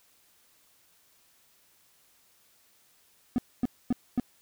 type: tone bursts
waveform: triangle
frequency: 247 Hz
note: B3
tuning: in tune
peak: -20 dBFS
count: 4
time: 3.36-4.198 s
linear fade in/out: 0 ms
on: 22 ms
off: 250 ms
effects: white hiss -64 dBFS RMS until 4.41 s